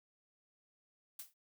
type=noise with exponential decay; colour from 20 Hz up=blue; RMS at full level=-42 dBFS; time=1.19-1.34 s; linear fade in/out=5 ms; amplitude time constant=32 ms; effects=none